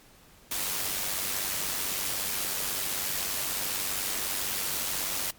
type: noise with amplitude modulation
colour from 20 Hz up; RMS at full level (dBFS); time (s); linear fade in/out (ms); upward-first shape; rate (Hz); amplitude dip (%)
white; -29; 0.51-5.31; 5; sine; 96.1; 40
effects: pink hiss -56 dBFS RMS until 5.38 s + MP3 96 kbps